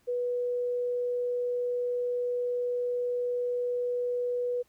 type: tone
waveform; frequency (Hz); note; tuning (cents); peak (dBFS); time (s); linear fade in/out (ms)
sine; 489.7; B4; -15; -27; 0.07-4.63; 20
effects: pink hiss -68 dBFS RMS until 4.68 s